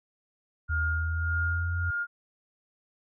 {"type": "tone with tremolo", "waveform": "sine", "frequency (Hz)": 1415, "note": "F6", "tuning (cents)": 22, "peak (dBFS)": -27, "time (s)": [0.68, 2.07], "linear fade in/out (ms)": 50, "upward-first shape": "sine", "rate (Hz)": 1.7, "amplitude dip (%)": 60}
{"type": "tone with pitch glide", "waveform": "sine", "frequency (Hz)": [79, 86.65], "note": ["D#2", "F2"], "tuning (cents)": [27, -13], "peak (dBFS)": -27, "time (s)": [0.69, 1.91], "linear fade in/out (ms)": 10, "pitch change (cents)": 160, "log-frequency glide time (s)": [0.79, 1.79]}
{"effects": []}